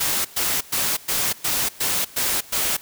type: noise bursts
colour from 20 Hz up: white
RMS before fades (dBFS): -22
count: 8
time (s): 0-2.77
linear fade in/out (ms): 10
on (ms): 250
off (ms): 110
effects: white hiss -44 dBFS RMS until 2.81 s